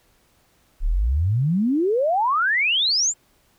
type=exponential sweep; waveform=sine; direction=up; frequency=31.61 to 7550 Hz; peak=-17 dBFS; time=0.8-3.14 s; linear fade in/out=50 ms; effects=pink hiss -61 dBFS RMS until 3.58 s

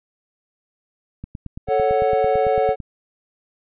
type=click train; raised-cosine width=5 ms; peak=-19 dBFS; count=15; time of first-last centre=1.24-2.802 s; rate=8.96 Hz
type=chord; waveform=triangle; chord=F# minor; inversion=first; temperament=equal; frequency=440 / 554.4 / 740 Hz; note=A4 / C#5 / F#5; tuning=0 / 0 / 0 cents; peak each=-18 dBFS; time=1.67-2.76 s; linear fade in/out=50 ms
effects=resampled to 8000 Hz

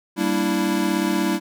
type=chord; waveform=square; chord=E half-diminished seventh; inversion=first; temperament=equal; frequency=196 / 233.1 / 293.7 / 329.6 Hz; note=G3 / Bb3 / D4 / E4; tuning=0 / 0 / 0 / 0 cents; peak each=-25 / -28 / -26 / -24 dBFS; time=0.16-1.4 s; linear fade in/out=50 ms; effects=none

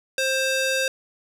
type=tone with band-pass filter; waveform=square; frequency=528 Hz; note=C5; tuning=16 cents sharp; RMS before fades=-23 dBFS; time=0.18-0.88 s; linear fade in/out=2 ms; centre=4000 Hz; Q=0.5; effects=none

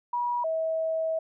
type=tone pair in turn; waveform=sine; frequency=966 / 644.7 Hz; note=B5 / E5; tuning=-39 / -39 cents; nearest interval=perfect fifth; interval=700 cents; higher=first; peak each=-25 / -25 dBFS; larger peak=neither; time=0.13-0.44 / 0.44-1.19 s; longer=second; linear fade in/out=5 ms; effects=none

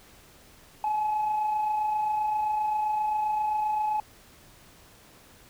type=tone pair together; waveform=sine; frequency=825.4 / 853 Hz; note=G#5 / G#5; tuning=-11 / +46 cents; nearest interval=minor second; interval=57 cents; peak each=-35 / -23 dBFS; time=0.84-4 s; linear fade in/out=2 ms; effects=tanh soft clip ceiling -21 dBFS + pink hiss -54 dBFS RMS until 5.49 s

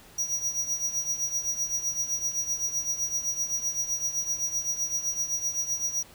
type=tone with tremolo; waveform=square; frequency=5780 Hz; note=F#8; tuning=41 cents flat; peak=-24 dBFS; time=0.18-6.03 s; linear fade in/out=5 ms; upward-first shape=triangle; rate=7.8 Hz; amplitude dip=80%; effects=pink hiss -52 dBFS RMS until 6.14 s

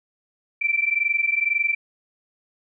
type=tone pair together; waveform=sine; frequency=2330 / 2352 Hz; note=D7 / D7; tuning=-14 / +2 cents; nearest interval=unison; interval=16 cents; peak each=-22 dBFS; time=0.61-1.75 s; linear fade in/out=10 ms; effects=none

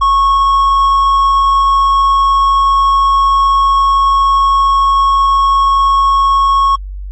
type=tone; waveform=triangle; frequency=1099 Hz; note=C#6; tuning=15 cents flat; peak=-5 dBFS; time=0.01-6.76 s; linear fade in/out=10 ms; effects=added 48 Hz sine -21 dBFS peak until 7.11 s + MP3 32 kbps

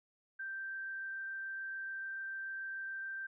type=tone with frequency modulation; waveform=sine; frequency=1568 Hz; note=G6; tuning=in tune; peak=-39 dBFS; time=0.39-3.27 s; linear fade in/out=10 ms; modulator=26.9 Hz; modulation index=0.35; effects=none

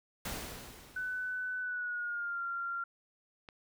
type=noise with exponential decay; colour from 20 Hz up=pink; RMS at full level=-37 dBFS; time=0.25-1.63 s; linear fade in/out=5 ms; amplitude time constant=300 ms
type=tone with pitch glide; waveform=sine; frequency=1500 to 1383.5 Hz; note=F#6 to F6; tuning=+23 to -17 cents; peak=-34 dBFS; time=0.96-2.84 s; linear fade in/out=5 ms; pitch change=-140 cents; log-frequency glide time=1.61-2.42 s
type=click; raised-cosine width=0.3 ms; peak=-32 dBFS; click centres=3.488 s
effects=none

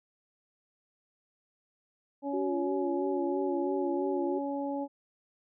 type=harmonic tone; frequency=281 Hz; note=C#4; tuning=24 cents sharp; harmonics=1 / 2 / 3; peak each=-33 / -36 / -38 dBFS; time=2.22-4.88 s; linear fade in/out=50 ms
type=tone with vibrato; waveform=sine; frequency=362.8 Hz; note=F#4; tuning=34 cents flat; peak=-30 dBFS; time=2.33-4.39 s; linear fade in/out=10 ms; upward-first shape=sine; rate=3 Hz; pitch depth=94 cents each way
effects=none

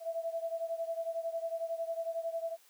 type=beating tone pair; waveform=sine; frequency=659.3 / 670.3 Hz; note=E5 / E5; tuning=0 / +29 cents; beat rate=11 Hz; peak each=-35 / -38 dBFS; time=0-2.57 s; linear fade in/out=50 ms; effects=white hiss -63 dBFS RMS until 2.69 s + high-pass 400 Hz 12 dB/octave

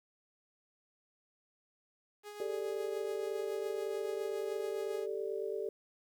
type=tone with tremolo; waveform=sawtooth; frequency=415.3 Hz; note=G#4; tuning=in tune; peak=-39 dBFS; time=2.23-5.07 s; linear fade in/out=50 ms; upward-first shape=triangle; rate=7.1 Hz; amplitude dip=45%
type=chord; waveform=sine; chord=G suspended second; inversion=none; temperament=just; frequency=392 / 441 / 588 Hz; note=G4 / A4 / D5; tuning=0 / +4 / +2 cents; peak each=-38 / -38 / -43 dBFS; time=2.4-5.69 s; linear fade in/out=2 ms
effects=11-bit

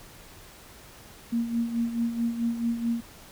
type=tone with tremolo; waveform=sine; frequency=233.1 Hz; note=A#3; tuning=in tune; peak=-22 dBFS; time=1.32-3.01 s; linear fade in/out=10 ms; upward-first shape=sine; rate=4.6 Hz; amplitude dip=65%; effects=pink hiss -49 dBFS RMS until 3.31 s

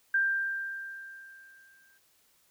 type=tone with exponential decay; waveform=sine; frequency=1584 Hz; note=G6; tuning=18 cents sharp; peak=-22 dBFS; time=0.14-1.98 s; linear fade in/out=5 ms; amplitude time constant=400 ms; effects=white hiss -67 dBFS RMS until 2.5 s

